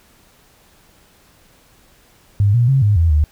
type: tone with pitch steps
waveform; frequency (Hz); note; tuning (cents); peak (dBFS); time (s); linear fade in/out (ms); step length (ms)
sine; 101.4 / 119.8 / 135 / 103.6 / 83 / 75.2; G#2 / A#2 / C#3 / G#2 / E2 / D2; -41 / +48 / -45 / -4 / +12 / +42; -10; 2.4-3.24; 0; 140
effects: pink hiss -52 dBFS RMS until 3.31 s